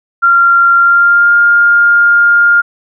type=tone with pitch glide; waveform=sine; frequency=1383 to 1408.8 Hz; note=F6 to F6; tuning=-17 to +15 cents; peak=-4 dBFS; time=0.22-2.62 s; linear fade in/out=20 ms; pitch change=+32 cents; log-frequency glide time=0.78-1.35 s; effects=none